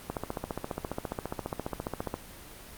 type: click train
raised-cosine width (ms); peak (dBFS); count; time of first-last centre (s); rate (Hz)
1; -17; 31; 0.1-2.141; 14.7
effects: pink hiss -47 dBFS RMS until 2.77 s + Opus 24 kbps